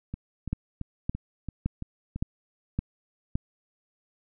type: two click trains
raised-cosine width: 5 ms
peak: -21 / -14 dBFS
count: 7 / 6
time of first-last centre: 0.14-2.16 / 0.53-3.355 s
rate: 2.97 / 1.77 Hz
effects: none